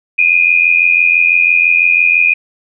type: tone pair together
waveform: sine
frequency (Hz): 2416 / 2502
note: D7 / D#7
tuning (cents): +48 / +9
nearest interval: minor second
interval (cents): 61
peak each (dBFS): -10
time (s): 0.18-2.34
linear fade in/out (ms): 10
effects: none